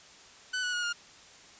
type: tone with pitch steps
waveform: sawtooth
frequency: 1500 / 1471.7 / 1443.9 / 1416.6 Hz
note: F#6 / F#6 / F#6 / F6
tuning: +23 / -10 / -43 / +24 cents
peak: -26 dBFS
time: 0.53-0.93 s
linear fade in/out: 10 ms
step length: 100 ms
effects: white hiss -53 dBFS RMS until 1.59 s + resampled to 16000 Hz